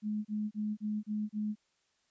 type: tone bursts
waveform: sine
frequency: 211.6 Hz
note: G#3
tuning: 33 cents sharp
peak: -31 dBFS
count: 6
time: 0.02-1.555 s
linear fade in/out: 50 ms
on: 230 ms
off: 31 ms
effects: white hiss -75 dBFS RMS until 2.1 s + resampled to 16000 Hz